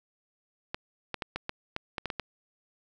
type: clicks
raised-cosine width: 0.3 ms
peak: -16 dBFS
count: 10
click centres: 0.745 / 1.143 / 1.222 / 1.36 / 1.494 / 1.764 / 1.982 / 2.057 / 2.102 / 2.197 s
effects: none